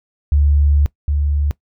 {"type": "tone pair in turn", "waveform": "sine", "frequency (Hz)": [72.4, 72.66], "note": ["D2", "D2"], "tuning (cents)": [-24, -18], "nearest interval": "unison", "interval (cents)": 6, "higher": "second", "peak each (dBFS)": [-10, -14], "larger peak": "first", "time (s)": [[0.32, 0.86], [1.08, 1.51]], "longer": "first", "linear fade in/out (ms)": 0, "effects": ["noise-tail reverb RT60 0.1 s tail -20 dB re dry"]}